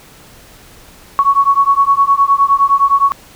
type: beating tone pair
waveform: sine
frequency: 1108.7 / 1118.4 Hz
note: C#6 / C#6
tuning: 0 / +15 cents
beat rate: 9.7 Hz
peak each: -11 dBFS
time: 1.19-3.12 s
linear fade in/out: 0 ms
effects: pink hiss -41 dBFS RMS until 3.35 s